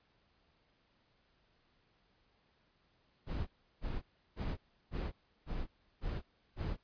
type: noise bursts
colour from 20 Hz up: brown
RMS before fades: -37 dBFS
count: 7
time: 3.26-6.77 s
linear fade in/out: 50 ms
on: 210 ms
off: 340 ms
effects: pink hiss -73 dBFS RMS until 6.83 s + resampled to 11025 Hz